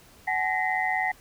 sine tone cluster, 751 / 847 / 1873 / 2034 Hz, F#5 / G#5 / A#6 / C7, +26 / +34 / +8 / -50 cents, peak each -28 / -31 / -29 / -29 dBFS, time 0.27-1.12 s, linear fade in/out 10 ms, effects pink hiss -54 dBFS RMS until 1.2 s

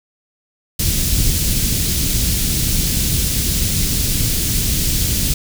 pink band-stop noise, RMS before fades -17 dBFS, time 0.79-5.34 s, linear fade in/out 5 ms, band 200 to 4200 Hz, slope 12 dB/octave, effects none

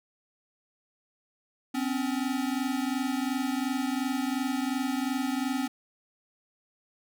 square tone pair together, 256.2 / 279 Hz, C4 / C#4, -36 / +11 cents, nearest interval minor second, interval 147 cents, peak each -30 / -32 dBFS, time 1.74-5.68 s, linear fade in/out 10 ms, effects none

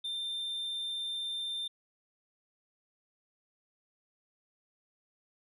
sine tone, 3588 Hz, A7, 33 cents sharp, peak -31 dBFS, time 0.04-1.68 s, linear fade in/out 10 ms, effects tanh soft clip ceiling -33 dBFS

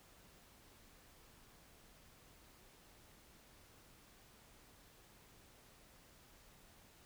silence, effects pink hiss -64 dBFS RMS until 7.05 s

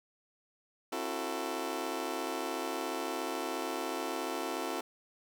20% pulse chord, F# half-diminished seventh, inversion second, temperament just, 266.4 / 333 / 370 / 444 Hz, C4 / E4 / F#4 / A4, +31 / +18 / 0 / +16 cents, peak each -36 / -34 / -35 / -35 dBFS, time 0.92-4.81 s, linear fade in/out 5 ms, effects none

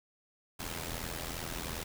pink noise with amplitude modulation, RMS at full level -36 dBFS, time 0.59-1.84 s, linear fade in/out 10 ms, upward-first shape sine, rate 82.6 Hz, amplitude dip 75%, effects none

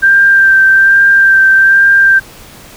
sine tone with vibrato, 1577 Hz, G6, 10 cents sharp, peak -3 dBFS, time 0.02-2.2 s, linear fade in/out 20 ms, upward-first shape sine, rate 1.2 Hz, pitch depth 17 cents each way, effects pink hiss -35 dBFS RMS until 2.76 s

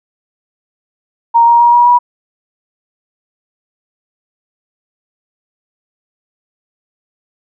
sine tone with pitch steps, 932.3 / 941.5 / 950.8 / 960.2 / 969.6 Hz, A#5 / A#5 / A#5 / B5 / B5, 0 / +17 / +34 / -49 / -32 cents, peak -4 dBFS, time 1.34-1.99 s, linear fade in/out 20 ms, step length 130 ms, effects none

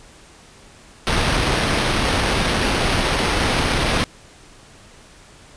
pink noise with sample-and-hold, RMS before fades -19 dBFS, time 1.07-4.04 s, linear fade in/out 0 ms, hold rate 7350 Hz, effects pink hiss -46 dBFS RMS until 5.56 s + resampled to 22050 Hz

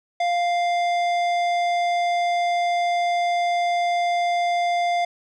triangle tone with tanh clipping, 698.5 Hz, F5, in tune, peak -21 dBFS, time 0.2-5.05 s, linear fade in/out 5 ms, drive 18 dB, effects none

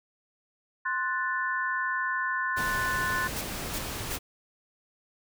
sine chord, F# diminished, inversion second, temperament equal, 1046.5 / 1480 / 1760 Hz, C6 / F#6 / A6, 0 / 0 / 0 cents, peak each -31 dBFS, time 0.85-3.28 s, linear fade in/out 10 ms
pink noise, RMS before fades -35 dBFS, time 2.56-4.19 s, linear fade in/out 20 ms
white noise bursts, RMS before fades -35 dBFS, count 3, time 3.36-4.159 s, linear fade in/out 5 ms, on 53 ms, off 320 ms
effects none

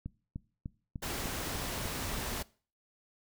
click train, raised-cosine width 5 ms, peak -26 dBFS, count 7, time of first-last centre 0.06-1.856 s, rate 3.34 Hz
pink noise, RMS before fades -37 dBFS, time 1.02-2.43 s, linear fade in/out 10 ms
effects noise-tail reverb RT60 0.4 s tail -21 dB re dry

